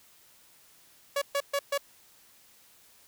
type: tone bursts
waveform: sawtooth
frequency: 564 Hz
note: C#5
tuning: 30 cents sharp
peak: -22 dBFS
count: 4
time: 1.16-1.778 s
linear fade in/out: 5 ms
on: 57 ms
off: 130 ms
effects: white hiss -59 dBFS RMS until 3.07 s